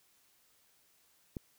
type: click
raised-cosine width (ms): 3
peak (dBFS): -25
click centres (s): 1.368
effects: white hiss -69 dBFS RMS until 1.58 s

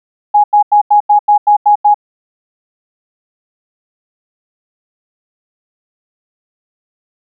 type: tone bursts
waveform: sine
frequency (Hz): 830.6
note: G#5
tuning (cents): 0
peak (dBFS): -4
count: 9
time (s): 0.34-1.944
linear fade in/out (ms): 10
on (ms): 100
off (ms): 88
effects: none

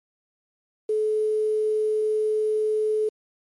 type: tone with quantisation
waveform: sine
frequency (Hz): 430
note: A4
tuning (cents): -40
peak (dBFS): -20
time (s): 0.89-3.09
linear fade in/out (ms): 5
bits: 8
effects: MP3 48 kbps

